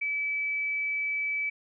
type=tone; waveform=sine; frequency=2300 Hz; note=D7; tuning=37 cents flat; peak=-27 dBFS; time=0.01-1.5 s; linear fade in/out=10 ms; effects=none